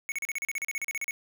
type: tone bursts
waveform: square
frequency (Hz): 2216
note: C#7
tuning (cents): -1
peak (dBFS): -30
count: 16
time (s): 0.09-1.109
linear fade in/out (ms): 0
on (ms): 29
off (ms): 37
effects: none